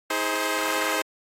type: chord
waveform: 10% pulse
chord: Ab major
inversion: second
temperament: equal with one note detuned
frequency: 319 / 415.3 / 523.3 Hz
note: Eb4 / Ab4 / C5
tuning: +43 / 0 / 0 cents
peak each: -20 / -21 / -19 dBFS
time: 0.1-1.02 s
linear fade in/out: 5 ms
effects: AAC 48 kbps